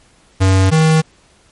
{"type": "tone pair in turn", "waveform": "square", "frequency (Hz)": [95.1, 158.47], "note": ["F#2", "D#3"], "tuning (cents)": [48, 32], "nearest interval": "major sixth", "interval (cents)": 884, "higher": "second", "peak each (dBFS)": -9, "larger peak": "neither", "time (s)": [[0.4, 0.71], [0.71, 1.02]], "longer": "neither", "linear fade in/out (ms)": 20, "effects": ["pink hiss -51 dBFS RMS until 1.51 s", "MP3 48 kbps"]}